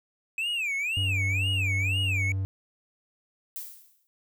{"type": "tone with vibrato", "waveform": "triangle", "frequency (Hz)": 2513, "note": "D#7", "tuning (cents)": 17, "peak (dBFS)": -25, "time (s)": [0.38, 2.32], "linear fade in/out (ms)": 2, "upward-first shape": "sine", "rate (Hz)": 2, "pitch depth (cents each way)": 240}
{"type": "tone", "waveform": "triangle", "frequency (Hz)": 96.1, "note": "G2", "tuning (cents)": -34, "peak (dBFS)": -24, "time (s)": [0.97, 2.45], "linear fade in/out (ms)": 0}
{"type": "noise with exponential decay", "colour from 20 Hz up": "violet", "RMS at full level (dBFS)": -34, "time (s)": [3.56, 4.07], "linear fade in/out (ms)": 0, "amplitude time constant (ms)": 110}
{"effects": []}